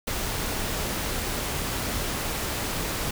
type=noise; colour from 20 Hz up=pink; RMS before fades=-29 dBFS; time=0.07-3.11 s; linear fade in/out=5 ms; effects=none